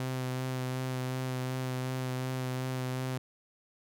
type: tone with vibrato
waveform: sawtooth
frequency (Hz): 128.7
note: C3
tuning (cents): -28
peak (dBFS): -28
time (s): 0-3.18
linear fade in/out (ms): 2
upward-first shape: sine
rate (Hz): 2.7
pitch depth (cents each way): 15
effects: none